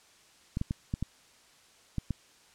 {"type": "clicks", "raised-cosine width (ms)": 5, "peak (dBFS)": -18, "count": 7, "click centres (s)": [0.571, 0.614, 0.709, 0.939, 1.026, 1.983, 2.107], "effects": ["white hiss -60 dBFS RMS until 2.54 s", "low-pass 8000 Hz 12 dB/octave"]}